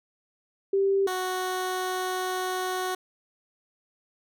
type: tone pair in turn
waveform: sine / 15% pulse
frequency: 392 / 369.6 Hz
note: G4 / F#4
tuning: 0 / -2 cents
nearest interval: minor second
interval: 102 cents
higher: first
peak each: -20 / -21 dBFS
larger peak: first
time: 0.73-1.07 / 1.07-2.95 s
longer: second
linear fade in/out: 5 ms
effects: none